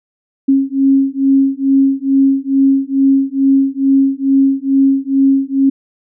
sine beating tone pair, 270.5 / 272.8 Hz, C#4 / C#4, -42 / -28 cents, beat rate 2.3 Hz, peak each -12 dBFS, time 0.48-5.7 s, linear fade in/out 10 ms, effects none

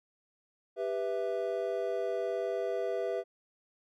triangle chord, E minor, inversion first, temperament just, 395.6 / 494.4 / 659.3 Hz, G4 / B4 / E5, +16 / +2 / 0 cents, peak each -33 dBFS, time 0.76-3.24 s, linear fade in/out 50 ms, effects none

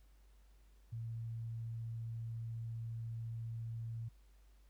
sine tone, 114.3 Hz, A#2, 34 cents flat, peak -40 dBFS, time 0.92-4.09 s, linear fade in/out 10 ms, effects added 50 Hz sine -61 dBFS peak until 4.69 s + pink hiss -75 dBFS RMS until 4.69 s

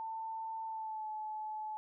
sine tone with pitch glide, 892 to 861.1 Hz, A5 to A5, +23 to -38 cents, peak -38 dBFS, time 0-1.77 s, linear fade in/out 0 ms, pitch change -61 cents, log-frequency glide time 0.65-1.08 s, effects none

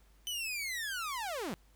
sawtooth linear sweep, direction down, 3050 to 155.56 Hz, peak -32 dBFS, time 0.27-1.54 s, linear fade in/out 0 ms, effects added 50 Hz sine -61 dBFS peak until 1.75 s + pink hiss -69 dBFS RMS until 1.75 s

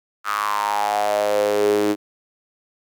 sawtooth tone with high-pass filter sweep, 103.83 Hz, G#2, in tune, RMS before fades -20 dBFS, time 0.24-1.96 s, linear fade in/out 50 ms, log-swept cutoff 1300 to 330 Hz, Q 7.1, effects none

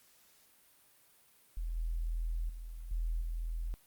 sine tone with level steps, 41.19 Hz, E1, 1 cent flat, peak -34 / -32 / -41 / -31 / -34 dBFS, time 1.57-3.74 s, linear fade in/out 0 ms, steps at 1.76 / 2.49 / 2.91 / 3.21 s, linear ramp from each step 5 ms, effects white hiss -65 dBFS RMS until 3.86 s + Opus 48 kbps

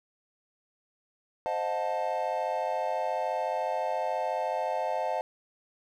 triangle chord, F dominant seventh, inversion second, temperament equal with one note detuned, 523.3 / 622.3 / 716.4 / 880 Hz, C5 / Eb5 / F5 / A5, 0 / 0 / +44 / 0 cents, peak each -33 / -31 / -31 / -31 dBFS, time 1.46-5.21 s, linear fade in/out 0 ms, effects none

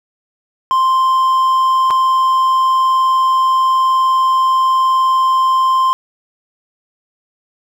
triangle tone with dropouts, 1046.5 Hz, C6, in tune, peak -8 dBFS, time 0.71-5.93 s, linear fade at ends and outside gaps 0 ms, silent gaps 1.904-1.908 s, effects none

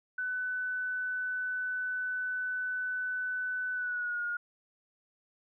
sine tone with pitch glide, 1500 to 1430.6 Hz, F#6 to F6, +23 to +41 cents, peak -31 dBFS, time 0.18-4.37 s, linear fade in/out 5 ms, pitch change -82 cents, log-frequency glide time 3.74-4.24 s, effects none

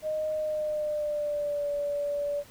sine tone with pitch glide, 619 to 577.5 Hz, D#5 to D5, -9 to -29 cents, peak -27 dBFS, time 0.02-2.44 s, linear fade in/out 50 ms, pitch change -120 cents, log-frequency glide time 0.34-1.68 s, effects pink hiss -53 dBFS RMS until 2.5 s

